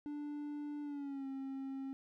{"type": "tone with pitch glide", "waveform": "triangle", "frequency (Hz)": [293.7, 269.3], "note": ["D4", "C#4"], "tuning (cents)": [0, -50], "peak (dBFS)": -38, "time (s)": [0.06, 1.93], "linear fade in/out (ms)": 0, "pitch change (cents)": -150, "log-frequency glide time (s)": [0.82, 1.27], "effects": []}